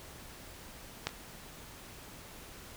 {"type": "clicks", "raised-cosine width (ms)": 0.2, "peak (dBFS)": [-13, -29], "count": 2, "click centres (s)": [1.07, 1.091], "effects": ["pink hiss -50 dBFS RMS until 2.76 s"]}